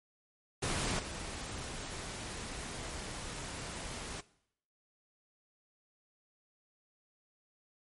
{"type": "noise with level steps", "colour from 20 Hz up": "pink", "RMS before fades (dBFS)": [-34, -42], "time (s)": [0.62, 4.21], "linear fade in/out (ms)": 10, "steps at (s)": 0.99, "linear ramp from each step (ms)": 2, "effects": ["noise-tail reverb RT60 0.7 s tail -19 dB re dry", "MP3 48 kbps"]}